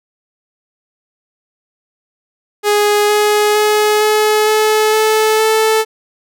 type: tone with pitch steps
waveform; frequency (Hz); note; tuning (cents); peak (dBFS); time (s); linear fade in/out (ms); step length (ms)
sawtooth; 415.3 / 419.2 / 423 / 427 / 430.9 / 434.9 / 439; G#4 / G#4 / G#4 / G#4 / A4 / A4 / A4; 0 / +16 / +32 / +48 / -36 / -20 / -4; -6; 2.63-5.85; 50; 460
effects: none